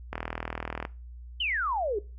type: click train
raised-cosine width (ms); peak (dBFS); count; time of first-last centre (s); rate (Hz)
0.5; -17; 30; 0.13-0.851; 40.2
type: exponential sweep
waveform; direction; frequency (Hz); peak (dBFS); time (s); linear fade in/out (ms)
sine; down; 3136 to 383.9; -26; 1.4-1.99; 5
effects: noise-tail reverb RT60 0.3 s tail -20 dB re dry + added 60 Hz sine -41 dBFS peak until 2.18 s